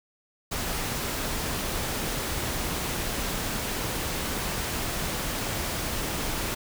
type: noise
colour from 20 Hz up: pink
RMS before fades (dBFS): -30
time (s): 0.51-6.55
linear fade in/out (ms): 10
effects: none